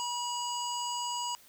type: harmonic tone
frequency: 968 Hz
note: B5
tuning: 35 cents flat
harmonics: 1 / 3 / 5 / 7 / 8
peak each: -34 / -39 / -41 / -42 / -43 dBFS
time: 0-1.35 s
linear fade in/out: 0 ms
effects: white hiss -58 dBFS RMS until 1.48 s